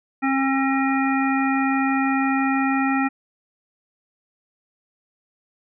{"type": "harmonic tone", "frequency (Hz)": 269.4, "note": "C#4", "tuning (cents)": -49, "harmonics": [1, 3, 5, 7, 9], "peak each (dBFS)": [-20, -25, -27, -28, -30], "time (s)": [0.22, 3.09], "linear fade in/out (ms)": 20, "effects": []}